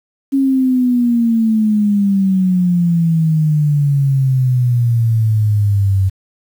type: exponential sweep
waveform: sine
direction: down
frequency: 275.2 to 94.5 Hz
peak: -10 dBFS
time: 0.32-6.1 s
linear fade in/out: 20 ms
effects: 7-bit